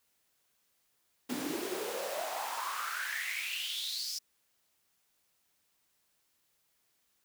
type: noise with high-pass filter sweep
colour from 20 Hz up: pink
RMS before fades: -37 dBFS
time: 1.29-4.19 s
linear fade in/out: 10 ms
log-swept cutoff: 240 to 5400 Hz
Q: 7.1
effects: white hiss -75 dBFS RMS until 7.24 s